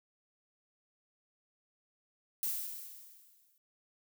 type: noise with exponential decay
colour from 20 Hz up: violet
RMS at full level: -33 dBFS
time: 2.43-3.58 s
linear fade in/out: 1 ms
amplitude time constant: 250 ms
effects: none